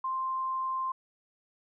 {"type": "tone", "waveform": "sine", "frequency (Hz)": 1048, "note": "C6", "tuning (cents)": 2, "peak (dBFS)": -29, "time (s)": [0.04, 0.92], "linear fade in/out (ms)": 5, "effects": []}